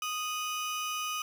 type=tone pair together; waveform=30% pulse; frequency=1242.1 / 2960 Hz; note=D#6 / F#7; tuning=-3 / 0 cents; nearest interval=octave + minor third; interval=1503 cents; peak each=-31 / -34 dBFS; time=0.02-1.22 s; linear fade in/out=2 ms; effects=none